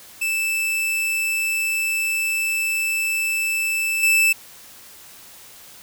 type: tone with level steps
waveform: 45% pulse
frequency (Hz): 2637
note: E7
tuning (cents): 0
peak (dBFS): -20 / -14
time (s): 0.21-4.33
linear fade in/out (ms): 10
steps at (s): 4.03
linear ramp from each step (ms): 2
effects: white hiss -44 dBFS RMS until 5.82 s